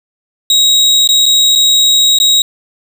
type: tone with dropouts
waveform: 35% pulse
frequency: 3807 Hz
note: A#7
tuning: 36 cents sharp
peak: -4 dBFS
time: 0.5-2.42 s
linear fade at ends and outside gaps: 2 ms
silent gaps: 1.075-1.089 / 1.257-1.262 / 1.553-1.557 / 2.187-2.2 s
effects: none